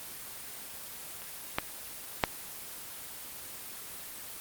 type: clicks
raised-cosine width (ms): 0.3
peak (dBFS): -28 / -10 / -6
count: 3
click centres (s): 1.219 / 1.585 / 2.238
effects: white hiss -43 dBFS RMS until 4.4 s + Opus 24 kbps